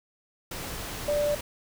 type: tone in noise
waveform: sine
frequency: 587.3 Hz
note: D5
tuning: in tune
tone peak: -23 dBFS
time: 1.08-1.35 s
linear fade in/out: 5 ms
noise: pink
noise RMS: -36 dBFS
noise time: 0.51-1.41 s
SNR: +10 dB
effects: none

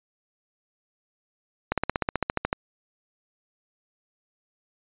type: slowing click train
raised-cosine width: 0.5 ms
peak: -8 dBFS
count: 13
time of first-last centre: 1.72-2.529 s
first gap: 57 ms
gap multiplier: 1.03
effects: resampled to 8000 Hz

